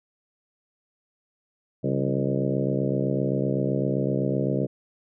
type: harmonic tone with a mistuned harmonic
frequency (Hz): 67.8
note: C#2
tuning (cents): -38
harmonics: 2 / 3 / 4 / 5 / 6 / 7 / 8 / 9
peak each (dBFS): -27 / -29 / -30 / -31 / -32 / -32 / -33 / -34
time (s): 1.83-4.67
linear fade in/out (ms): 20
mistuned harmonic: 3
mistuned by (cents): -82
effects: none